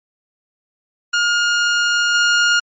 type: tone with level steps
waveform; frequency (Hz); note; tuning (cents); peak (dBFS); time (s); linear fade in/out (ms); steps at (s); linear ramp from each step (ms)
sawtooth; 1421; F6; +30; -10 / -8; 1.13-2.6; 10; 2.14; 10
effects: low-pass 7000 Hz 12 dB/octave + MP3 32 kbps